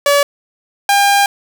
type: tone pair in turn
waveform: sawtooth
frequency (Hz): 571 / 802.9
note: D5 / G5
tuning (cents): -49 / +41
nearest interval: tritone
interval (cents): 590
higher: second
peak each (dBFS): -5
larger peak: neither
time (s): 0.06-0.23 / 0.89-1.26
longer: second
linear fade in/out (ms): 2
effects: none